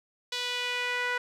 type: tone with band-pass filter sweep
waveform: sawtooth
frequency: 491.8 Hz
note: B4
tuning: 7 cents flat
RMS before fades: -31 dBFS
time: 0.32-1.18 s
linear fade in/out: 5 ms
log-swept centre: 3800 to 1700 Hz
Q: 2
effects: none